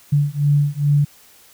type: beating tone pair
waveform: sine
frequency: 143.7 / 146.1 Hz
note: D3 / D3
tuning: -37 / -9 cents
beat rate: 2.4 Hz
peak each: -17 dBFS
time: 0.12-1.05 s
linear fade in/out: 10 ms
effects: white hiss -49 dBFS RMS until 1.53 s